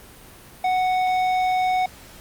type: tone with tanh clipping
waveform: triangle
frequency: 740 Hz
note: F#5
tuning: in tune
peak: -20 dBFS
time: 0.64-1.86 s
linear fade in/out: 5 ms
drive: 15 dB
effects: pink hiss -45 dBFS RMS until 2.2 s + Opus 32 kbps